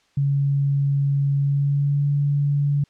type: tone with pitch glide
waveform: sine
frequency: 140.2 to 143.23 Hz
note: C#3 to D3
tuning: +20 to -43 cents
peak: -17 dBFS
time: 0.17-2.84 s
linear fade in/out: 5 ms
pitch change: +37 cents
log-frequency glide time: 1.36-2.06 s
effects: white hiss -62 dBFS RMS until 2.89 s + low-pass 5000 Hz 12 dB/octave